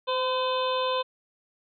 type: harmonic tone with a mistuned harmonic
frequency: 510 Hz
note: C5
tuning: 44 cents flat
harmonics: 1 / 2 / 3 / 5 / 6 / 7 / 8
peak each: -27 / -28 / -41 / -38 / -38 / -34 / -43 dBFS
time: 0.07-1.03 s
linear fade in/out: 20 ms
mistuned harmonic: 1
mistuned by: +17 cents
effects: none